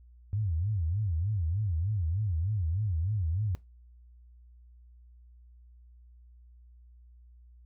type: tone with vibrato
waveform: sine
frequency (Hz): 92.5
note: F#2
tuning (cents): 0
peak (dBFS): -27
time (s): 0.33-3.55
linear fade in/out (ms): 0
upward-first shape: sine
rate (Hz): 3.3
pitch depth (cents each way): 290
effects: noise-tail reverb RT60 0.2 s tail -19 dB re dry + added 60 Hz sine -52 dBFS peak until 7.65 s